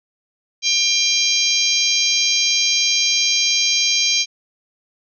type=harmonic tone; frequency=797 Hz; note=G5; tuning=28 cents sharp; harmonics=3 / 4 / 5 / 6 / 7 / 8; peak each=-22 / -22 / -22 / -22 / -22 / -22 dBFS; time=0.62-4.26 s; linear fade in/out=50 ms; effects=none